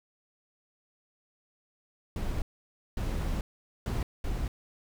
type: noise bursts at uneven times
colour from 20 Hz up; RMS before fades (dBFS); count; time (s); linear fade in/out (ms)
brown; -31; 4; 2.16-2.42 / 2.97-3.41 / 3.86-4.03 / 4.24-4.48; 2
effects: none